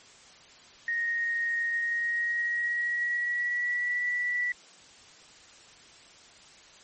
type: tone with pitch glide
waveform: sine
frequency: 1864.7 to 1957.4 Hz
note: A#6 to B6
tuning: 0 to -16 cents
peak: -26 dBFS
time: 0.88-4.52 s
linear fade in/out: 2 ms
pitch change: +84 cents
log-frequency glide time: 1.73-4.03 s
effects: white hiss -53 dBFS RMS until 6.83 s + MP3 32 kbps